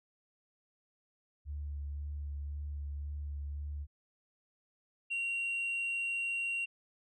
sine tone with vibrato, 72.5 Hz, D2, 22 cents flat, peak -36 dBFS, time 1.45-3.87 s, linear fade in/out 50 ms, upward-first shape sine, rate 1.9 Hz, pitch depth 19 cents each way
sine tone, 2753 Hz, F7, 25 cents flat, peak -30 dBFS, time 5.1-6.66 s, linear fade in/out 20 ms
effects tanh soft clip ceiling -31 dBFS

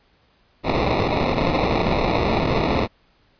white noise with sample-and-hold, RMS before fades -20 dBFS, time 0.63-2.88 s, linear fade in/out 50 ms, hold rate 1575 Hz, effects pink hiss -60 dBFS RMS until 3.39 s + resampled to 11025 Hz

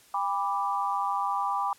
sine chord, G major, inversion none, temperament equal with one note detuned, 801.9 / 987.8 / 1174.7 Hz, G5 / B5 / D6, +39 / 0 / 0 cents, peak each -30 dBFS, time 0.14-1.73 s, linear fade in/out 2 ms, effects white hiss -57 dBFS RMS until 1.78 s + low-pass 12000 Hz 12 dB/octave

